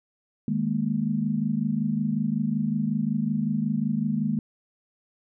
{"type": "chord", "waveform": "sine", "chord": "D# suspended fourth", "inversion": "none", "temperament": "equal", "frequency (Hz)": [155.56, 207.7, 233.1], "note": ["D#3", "G#3", "A#3"], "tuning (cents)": [0, 0, 0], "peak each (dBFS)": [-29, -26, -27], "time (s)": [0.48, 4.39], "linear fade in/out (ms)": 2, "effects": []}